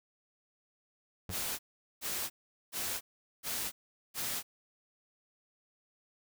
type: tone with exponential decay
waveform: 30% pulse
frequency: 90.6 Hz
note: F#2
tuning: 36 cents flat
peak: -33 dBFS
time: 1.29-1.4 s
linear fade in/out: 5 ms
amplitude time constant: 22 ms
type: noise bursts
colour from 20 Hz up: white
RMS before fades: -36 dBFS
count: 5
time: 1.3-4.43 s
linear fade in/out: 50 ms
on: 290 ms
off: 420 ms
effects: none